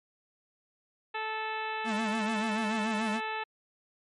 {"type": "harmonic tone", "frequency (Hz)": 437.4, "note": "A4", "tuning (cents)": -10, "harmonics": [1, 2, 3, 4, 5, 6, 7, 8, 9], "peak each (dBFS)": [-41, -35, -41, -39, -45, -40, -49, -49, -51], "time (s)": [1.14, 3.44], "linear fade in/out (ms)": 10}
{"type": "tone with vibrato", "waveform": "square", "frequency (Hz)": 217.3, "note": "A3", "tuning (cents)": -21, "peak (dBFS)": -31, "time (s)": [1.84, 3.21], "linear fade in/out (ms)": 50, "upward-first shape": "sine", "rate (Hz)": 6.9, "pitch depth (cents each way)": 100}
{"effects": ["MP3 48 kbps"]}